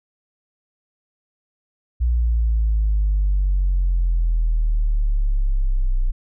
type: exponential sweep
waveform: sine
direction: down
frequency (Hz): 60.3 to 30.56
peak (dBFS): -14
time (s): 2-6.12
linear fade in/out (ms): 20
effects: tanh soft clip ceiling -12 dBFS